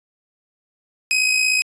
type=tone with amplitude modulation; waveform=sawtooth; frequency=2526 Hz; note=D#7; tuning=26 cents sharp; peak=-10 dBFS; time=1.11-1.62 s; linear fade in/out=0 ms; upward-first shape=sine; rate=56.7 Hz; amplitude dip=50%; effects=resampled to 22050 Hz